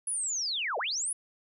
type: linear two-way sweep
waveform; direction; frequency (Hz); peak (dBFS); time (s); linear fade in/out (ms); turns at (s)
sine; down then up; 10430 to 415.3 to 10430; -29; 0.07-1.13; 5; 0.78
effects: none